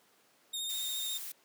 sawtooth tone with vibrato, 3684 Hz, A#7, 21 cents flat, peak -32 dBFS, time 0.53-1.18 s, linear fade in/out 10 ms, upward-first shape sine, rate 14 Hz, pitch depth 27 cents each way
blue noise, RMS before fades -42 dBFS, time 0.69-1.32 s, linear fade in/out 5 ms
effects pink hiss -66 dBFS RMS until 1.44 s + high-pass 300 Hz 12 dB/octave

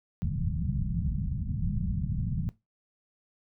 white low-pass noise, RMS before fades -30 dBFS, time 0.22-2.49 s, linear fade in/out 0 ms, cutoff 190 Hz, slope 48 dB/octave, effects noise-tail reverb RT60 0.2 s tail -18 dB re dry

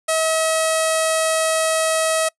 sawtooth tone with low-pass filter, 641 Hz, E5, 49 cents flat, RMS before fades -19 dBFS, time 0.08-2.29 s, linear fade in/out 10 ms, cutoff 9500 Hz, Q 3.7, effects noise-tail reverb RT60 0.1 s tail -25 dB re dry

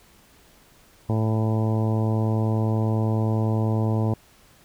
harmonic tone, 110 Hz, A2, in tune, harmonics 1 / 2 / 3 / 4 / 5 / 6 / 7 / 8 / 9, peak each -21 / -27 / -31 / -33 / -35 / -37 / -38 / -39 / -40 dBFS, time 1.09-4.14 s, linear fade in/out 5 ms, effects pink hiss -55 dBFS RMS until 4.64 s

